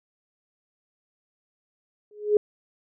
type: tone with exponential growth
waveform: sine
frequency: 418.3 Hz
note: G#4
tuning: 12 cents sharp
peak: -12 dBFS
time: 2.11-2.37 s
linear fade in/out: 2 ms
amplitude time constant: 56 ms
effects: none